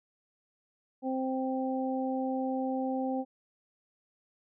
harmonic tone, 261.6 Hz, C4, in tune, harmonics 1 / 2 / 3, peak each -31 / -35 / -36 dBFS, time 1.02-3.25 s, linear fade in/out 50 ms, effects none

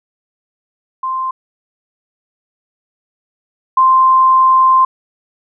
sine tone pair in turn, 1045 / 1045 Hz, C6 / C6, -2 / -2 cents, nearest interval unison, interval 0 cents, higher neither, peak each -16 / -6 dBFS, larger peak second, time 1.03-1.31 / 3.77-4.85 s, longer second, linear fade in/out 5 ms, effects none

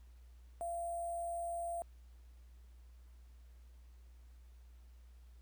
sine tone with sample-and-hold, 686 Hz, F5, 31 cents flat, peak -37 dBFS, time 0.61-1.82 s, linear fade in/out 0 ms, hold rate 8820 Hz, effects added 60 Hz sine -55 dBFS peak until 5.41 s + pink hiss -74 dBFS RMS until 5.41 s

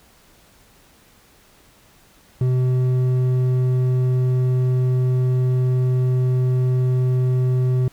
sine tone with hard clipping, 127.2 Hz, C3, 48 cents flat, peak -17 dBFS, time 2.41-7.88 s, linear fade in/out 2 ms, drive 6 dB, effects pink hiss -53 dBFS RMS until 7.92 s

